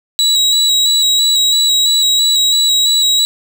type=tone with vibrato; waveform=35% pulse; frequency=3884 Hz; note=B7; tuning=30 cents flat; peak=-8 dBFS; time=0.19-3.25 s; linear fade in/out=0 ms; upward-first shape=square; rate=3 Hz; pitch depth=19 cents each way; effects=none